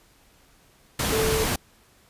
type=tone in noise; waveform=sine; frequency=440.4 Hz; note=A4; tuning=2 cents sharp; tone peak=-23 dBFS; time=1.12-1.44 s; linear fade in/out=5 ms; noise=pink; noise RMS=-25 dBFS; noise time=0.99-1.56 s; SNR=-1 dB; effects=pink hiss -58 dBFS RMS until 2.09 s + resampled to 32000 Hz